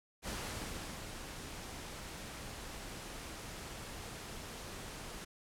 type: noise with ADSR envelope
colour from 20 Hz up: pink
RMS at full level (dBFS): -40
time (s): 0.22-5.25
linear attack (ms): 56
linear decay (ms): 760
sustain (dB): -6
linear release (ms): 11
effects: low-pass 11000 Hz 12 dB/octave